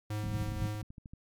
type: tone with tremolo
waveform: square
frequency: 105.8 Hz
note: G#2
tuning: 33 cents sharp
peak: -33 dBFS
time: 0.1-0.82 s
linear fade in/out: 5 ms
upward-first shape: sine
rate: 4 Hz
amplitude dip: 35%
type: low-pass noise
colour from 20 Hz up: white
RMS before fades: -37 dBFS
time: 0.23-0.67 s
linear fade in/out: 10 ms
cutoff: 220 Hz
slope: 48 dB/octave
type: click train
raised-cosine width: 5 ms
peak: -34 dBFS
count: 9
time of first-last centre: 0.52-1.135 s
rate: 13 Hz
effects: MP3 96 kbps